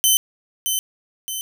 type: tone with echo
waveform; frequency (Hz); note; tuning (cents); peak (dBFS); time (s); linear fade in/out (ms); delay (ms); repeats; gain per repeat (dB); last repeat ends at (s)
10% pulse; 3060; G7; -42; -5; 0.04-0.17; 0; 620; 2; -6; 1.41
effects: none